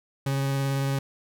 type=tone with vibrato; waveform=40% pulse; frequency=137.1 Hz; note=C#3; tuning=19 cents flat; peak=-23 dBFS; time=0.26-0.99 s; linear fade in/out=5 ms; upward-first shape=triangle; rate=18 Hz; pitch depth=12 cents each way; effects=none